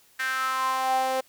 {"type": "tone with high-pass filter sweep", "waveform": "sawtooth", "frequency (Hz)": 261.6, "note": "C4", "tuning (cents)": 0, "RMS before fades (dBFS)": -26, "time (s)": [0.19, 1.21], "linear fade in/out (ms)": 10, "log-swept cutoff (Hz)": [1700, 590], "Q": 6.2, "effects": ["white hiss -59 dBFS RMS until 1.28 s"]}